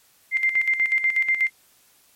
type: tone with tremolo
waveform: sine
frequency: 2093 Hz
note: C7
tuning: in tune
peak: -16 dBFS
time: 0.31-1.5 s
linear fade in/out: 50 ms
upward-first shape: square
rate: 8.2 Hz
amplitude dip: 65%
effects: white hiss -58 dBFS RMS until 2.15 s + MP3 64 kbps